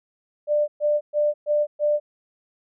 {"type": "tone bursts", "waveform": "sine", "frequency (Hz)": 594, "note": "D5", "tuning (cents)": 20, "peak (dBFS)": -17, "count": 5, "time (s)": [0.47, 2], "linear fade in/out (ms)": 50, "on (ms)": 210, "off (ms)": 120, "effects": []}